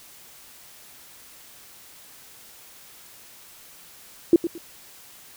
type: tone with echo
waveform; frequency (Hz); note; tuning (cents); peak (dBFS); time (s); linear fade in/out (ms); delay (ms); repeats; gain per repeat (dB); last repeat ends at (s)
sine; 338.2; E4; +44; -9; 4.33-4.36; 2; 110; 2; -12; 4.58
effects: white hiss -48 dBFS RMS until 5.36 s